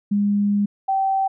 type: tone pair in turn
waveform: sine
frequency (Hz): 203.9 / 774.1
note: G#3 / G5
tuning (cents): -32 / -22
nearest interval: octave + major seventh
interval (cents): 2310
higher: second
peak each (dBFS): -16 / -17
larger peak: first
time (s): 0.11-0.66 / 0.88-1.28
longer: first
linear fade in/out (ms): 10
effects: none

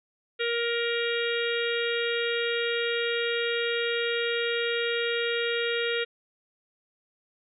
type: harmonic tone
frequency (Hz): 470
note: A#4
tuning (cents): +14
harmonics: 1 / 3 / 4 / 5 / 6 / 7 / 8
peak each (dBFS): -28 / -33 / -34 / -35 / -36 / -36 / -37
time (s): 0.39-6.05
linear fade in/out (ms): 20
effects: none

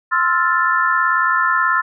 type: chord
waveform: sine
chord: F major seventh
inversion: second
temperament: equal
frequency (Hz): 1046.5 / 1318.5 / 1396.9 / 1760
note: C6 / E6 / F6 / A6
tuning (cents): 0 / 0 / 0 / 0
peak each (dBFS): -19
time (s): 0.11-1.82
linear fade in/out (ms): 20
effects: none

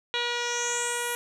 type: tone with low-pass filter sweep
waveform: 10% pulse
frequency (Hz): 480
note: B4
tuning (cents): -49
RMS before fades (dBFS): -29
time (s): 0.14-1.15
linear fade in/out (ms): 0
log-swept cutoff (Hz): 3800 to 11000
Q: 5.5
effects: none

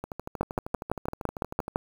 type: two click trains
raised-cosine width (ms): 1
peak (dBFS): -11 / -20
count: 9 / 22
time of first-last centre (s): 0.41-1.759 / 0.04-1.681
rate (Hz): 5.93 / 12.8
effects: 7-bit

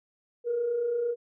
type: tone pair together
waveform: sine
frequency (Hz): 447.8 / 476.7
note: A4 / A#4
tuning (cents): +30 / +39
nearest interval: minor second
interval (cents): 109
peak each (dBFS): -37 / -25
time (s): 0.44-1.16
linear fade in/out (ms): 50
effects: tanh soft clip ceiling -20 dBFS

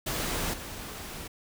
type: noise with level steps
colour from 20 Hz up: pink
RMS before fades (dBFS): -31 / -40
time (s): 0.06-1.28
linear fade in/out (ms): 10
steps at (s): 0.53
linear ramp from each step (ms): 10
effects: none

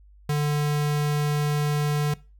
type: tone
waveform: square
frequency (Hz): 147.8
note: D3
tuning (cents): +11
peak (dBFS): -22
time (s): 0.29-2.14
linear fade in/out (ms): 5
effects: noise-tail reverb RT60 0.3 s tail -20 dB re dry + added 50 Hz sine -49 dBFS peak until 2.39 s

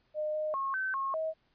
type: tone with pitch steps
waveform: sine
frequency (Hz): 610 / 615 / 1086 / 1536 / 1084 / 637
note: D#5 / D#5 / C#6 / G6 / C#6 / D#5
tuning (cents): -34 / -20 / -36 / -36 / -39 / +41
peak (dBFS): -30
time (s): 0.14-1.34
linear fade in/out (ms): 50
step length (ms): 200
effects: pink hiss -72 dBFS RMS until 1.54 s + resampled to 11025 Hz

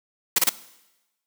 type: noise bursts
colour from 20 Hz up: white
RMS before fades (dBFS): -18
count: 3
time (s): 0.36-0.494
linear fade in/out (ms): 5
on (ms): 26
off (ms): 28
effects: noise-tail reverb RT60 1.0 s tail -18 dB re dry + high-pass 200 Hz 12 dB/octave

